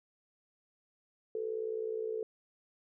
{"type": "tone with amplitude modulation", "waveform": "sine", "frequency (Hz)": 440, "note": "A4", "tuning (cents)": 0, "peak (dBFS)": -30, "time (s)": [1.35, 2.23], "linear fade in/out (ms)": 2, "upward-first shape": "sine", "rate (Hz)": 59.6, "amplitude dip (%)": 75, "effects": []}